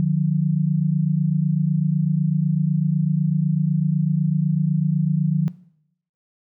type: tone pair together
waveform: sine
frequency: 151.2 / 179.19 Hz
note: D#3 / F3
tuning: -49 / +45 cents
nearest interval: minor third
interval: 294 cents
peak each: -19 dBFS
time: 0-5.48 s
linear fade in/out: 0 ms
effects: noise-tail reverb RT60 0.7 s tail -19 dB re dry